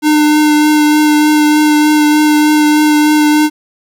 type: tone with vibrato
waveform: square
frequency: 301.8 Hz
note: D4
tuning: 47 cents sharp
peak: -7 dBFS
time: 0.02-3.5 s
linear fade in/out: 50 ms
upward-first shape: triangle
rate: 3.3 Hz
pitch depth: 15 cents each way
effects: 8-bit